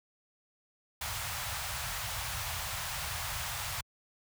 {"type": "band-stop noise", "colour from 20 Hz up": "pink", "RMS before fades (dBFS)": -36, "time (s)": [1.01, 3.81], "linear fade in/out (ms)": 5, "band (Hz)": [120, 730], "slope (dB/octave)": 24, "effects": ["high-pass 60 Hz 12 dB/octave"]}